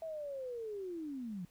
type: linear sweep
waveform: sine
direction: down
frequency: 659.3 to 168.5 Hz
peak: -39 dBFS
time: 0.02-1.45 s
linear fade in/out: 2 ms
effects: pink hiss -68 dBFS RMS until 1.5 s